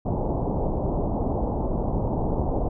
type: low-pass noise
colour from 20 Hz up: pink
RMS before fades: -25 dBFS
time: 0.05-2.69 s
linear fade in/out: 10 ms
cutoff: 900 Hz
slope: 48 dB/octave
effects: none